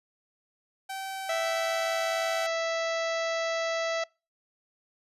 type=tone with pitch glide; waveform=sawtooth; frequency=772 to 761.4 Hz; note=G5 to F#5; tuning=-27 to +49 cents; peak=-30 dBFS; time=0.89-2.47 s; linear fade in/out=10 ms; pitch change=-24 cents; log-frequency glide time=1.04-2.18 s
type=harmonic tone; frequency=659.3 Hz; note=E5; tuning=in tune; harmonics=1 / 2 / 3 / 4 / 5 / 6 / 7 / 8 / 9 / 10; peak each=-28 / -36 / -35 / -42 / -43 / -43 / -44 / -47 / -47 / -48 dBFS; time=1.29-4.04 s; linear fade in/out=5 ms
effects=noise-tail reverb RT60 0.3 s tail -26 dB re dry + resampled to 32000 Hz